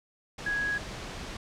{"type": "tone in noise", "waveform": "sine", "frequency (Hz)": 1661.2, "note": "G#6", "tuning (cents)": 0, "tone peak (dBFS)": -27, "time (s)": [0.46, 0.78], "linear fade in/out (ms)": 5, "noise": "pink", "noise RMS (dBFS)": -39, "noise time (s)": [0.38, 1.37], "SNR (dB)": 9, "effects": ["low-pass 6000 Hz 12 dB/octave"]}